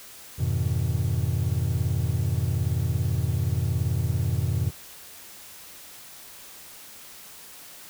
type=chord; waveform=triangle; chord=F half-diminished seventh; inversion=none; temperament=just; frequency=87.31 / 104.77 / 125.72 / 157.15 Hz; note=F2 / Ab2 / Cb3 / Eb3; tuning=0 / +16 / +31 / +18 cents; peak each=-25 / -26 / -25 / -30 dBFS; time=0.38-4.71 s; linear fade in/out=20 ms; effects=white hiss -45 dBFS RMS until 7.89 s